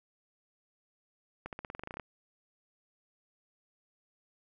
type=accelerating click train; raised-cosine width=0.5 ms; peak=-25 dBFS; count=13; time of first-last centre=1.46-1.997 s; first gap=68 ms; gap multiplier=0.92; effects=none